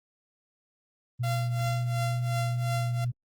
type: tone with vibrato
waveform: sine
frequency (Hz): 121.8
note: B2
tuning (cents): -24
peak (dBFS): -26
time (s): 1.19-3.12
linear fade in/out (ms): 20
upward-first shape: sine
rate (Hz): 2.2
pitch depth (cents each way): 11
type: tone with tremolo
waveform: sawtooth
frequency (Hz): 687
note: F5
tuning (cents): -29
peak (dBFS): -26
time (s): 1.23-3.05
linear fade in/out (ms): 10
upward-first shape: triangle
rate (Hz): 2.8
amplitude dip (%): 90
effects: Opus 24 kbps